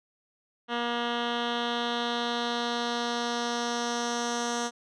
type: tone with low-pass filter sweep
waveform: 10% pulse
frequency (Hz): 237.9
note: A#3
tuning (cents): +35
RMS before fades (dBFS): -30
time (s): 0.68-4.71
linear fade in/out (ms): 50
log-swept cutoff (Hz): 2800 to 6600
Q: 2.6
effects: none